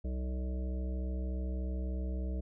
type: harmonic tone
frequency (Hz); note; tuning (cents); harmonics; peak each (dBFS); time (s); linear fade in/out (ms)
63.3; B1; +43; 1 / 3 / 5 / 7 / 9 / 10; -33 / -43 / -47 / -50 / -52 / -53; 0.04-2.41; 10
effects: none